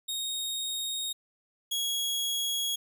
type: tone pair in turn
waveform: sawtooth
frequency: 3729 / 3322 Hz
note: A#7 / G#7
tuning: 0 / 0 cents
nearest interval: major second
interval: 200 cents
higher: first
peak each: -28 / -25 dBFS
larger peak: second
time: 0.08-1.13 / 1.71-2.76 s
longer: neither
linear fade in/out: 10 ms
effects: none